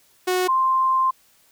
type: tone pair in turn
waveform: sawtooth / sine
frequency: 366.4 / 1048.1 Hz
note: F#4 / C6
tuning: -17 / +3 cents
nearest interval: octave + tritone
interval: 1820 cents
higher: second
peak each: -15 / -16 dBFS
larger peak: first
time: 0.27-0.48 / 0.48-1.11 s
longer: second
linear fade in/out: 10 ms
effects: white hiss -58 dBFS RMS until 1.51 s